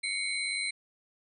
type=tone cluster; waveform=sine; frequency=2132 / 2230 / 4075 / 8640 Hz; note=C7 / C#7 / C8 / C#9; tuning=+32 / +10 / -47 / -45 cents; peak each=-38 / -33 / -35 / -38 dBFS; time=0.03-0.71 s; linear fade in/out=10 ms; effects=none